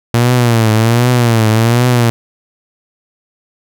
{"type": "tone with vibrato", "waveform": "sawtooth", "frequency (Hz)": 116.54, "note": "A#2", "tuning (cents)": 0, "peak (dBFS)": -4, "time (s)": [0.14, 2.1], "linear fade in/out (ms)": 0, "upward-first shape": "triangle", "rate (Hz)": 1.3, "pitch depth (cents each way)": 130, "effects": []}